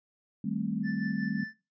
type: chord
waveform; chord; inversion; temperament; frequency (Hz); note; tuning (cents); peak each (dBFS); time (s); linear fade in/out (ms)
sine; A half-diminished seventh; second; equal; 155.56 / 196 / 220 / 261.6; Eb3 / G3 / A3 / C4; 0 / 0 / 0 / 0; -38 / -33 / -33 / -37; 0.44-1.44; 5
type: tone with tremolo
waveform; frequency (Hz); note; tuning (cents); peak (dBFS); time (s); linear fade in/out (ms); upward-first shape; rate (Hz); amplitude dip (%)
triangle; 1760; A6; 0; -34; 0.83-1.54; 50; sine; 5.5; 55
effects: noise-tail reverb RT60 0.3 s tail -20 dB re dry + resampled to 16000 Hz